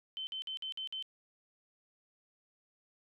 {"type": "tone bursts", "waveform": "sine", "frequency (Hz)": 3077, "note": "G7", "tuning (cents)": -33, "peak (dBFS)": -37, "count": 6, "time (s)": [0.17, 1.025], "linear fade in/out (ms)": 0, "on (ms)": 100, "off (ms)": 51, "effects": []}